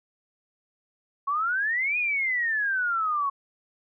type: exponential two-way sweep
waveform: sine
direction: up then down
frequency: 1094 to 2500 to 1094 Hz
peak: -23 dBFS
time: 1.27-3.3 s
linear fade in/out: 10 ms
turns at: 1.98 s
effects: none

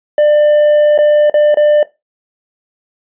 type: tone with dropouts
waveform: triangle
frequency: 596 Hz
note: D5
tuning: 25 cents sharp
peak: -4 dBFS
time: 0.18-1.83 s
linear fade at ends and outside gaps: 2 ms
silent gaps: 0.978-0.987 / 1.298-1.341 / 1.544-1.571 s
effects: noise-tail reverb RT60 0.2 s tail -17 dB re dry + resampled to 8000 Hz

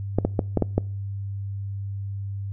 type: clicks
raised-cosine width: 2 ms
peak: -6 dBFS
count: 6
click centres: 0.186 / 0.25 / 0.392 / 0.573 / 0.623 / 0.78 s
effects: noise-tail reverb RT60 0.5 s tail -24 dB re dry + added 99 Hz sine -28 dBFS peak until 2.52 s

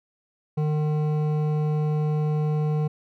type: tone with hard clipping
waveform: sine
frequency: 151.9 Hz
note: D#3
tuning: 41 cents flat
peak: -23 dBFS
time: 0.57-2.88 s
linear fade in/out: 10 ms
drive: 11 dB
effects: none

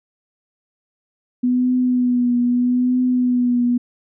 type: tone with vibrato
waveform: sine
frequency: 247.4 Hz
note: B3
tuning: 3 cents sharp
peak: -14 dBFS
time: 1.43-3.78 s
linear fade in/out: 10 ms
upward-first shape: triangle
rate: 0.79 Hz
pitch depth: 37 cents each way
effects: none

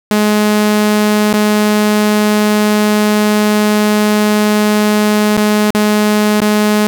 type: tone with dropouts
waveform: sawtooth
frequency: 210.7 Hz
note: G#3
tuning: 25 cents sharp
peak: -5 dBFS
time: 0.11-6.87 s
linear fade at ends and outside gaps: 0 ms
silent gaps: 1.328-1.338 / 5.367-5.376 / 5.705-5.749 / 6.404-6.417 s
effects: 7-bit

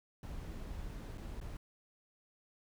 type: noise with dropouts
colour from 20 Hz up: brown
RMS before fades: -44 dBFS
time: 0.23-1.57 s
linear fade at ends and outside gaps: 2 ms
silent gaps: 1.175-1.179 / 1.402-1.412 s
effects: none

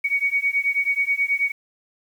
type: beating tone pair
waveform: sine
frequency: 2238 / 2247.3 Hz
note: C#7 / C#7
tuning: +16 / +23 cents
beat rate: 9.3 Hz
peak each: -22 dBFS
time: 0.04-1.52 s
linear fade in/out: 10 ms
effects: 8-bit

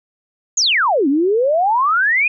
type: exponential two-way sweep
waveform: sine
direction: down then up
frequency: 7040 to 264.1 to 2536 Hz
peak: -12 dBFS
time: 0.57-2.28 s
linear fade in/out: 5 ms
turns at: 1.08 s
effects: none

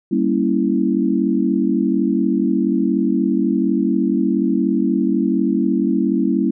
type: chord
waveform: sine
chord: G diminished seventh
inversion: none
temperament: equal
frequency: 196 / 233.1 / 277.2 / 329.6 Hz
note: G3 / Bb3 / Db4 / Fb4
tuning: 0 / 0 / 0 / 0 cents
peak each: -20 dBFS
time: 0.11-6.51 s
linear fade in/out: 10 ms
effects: none

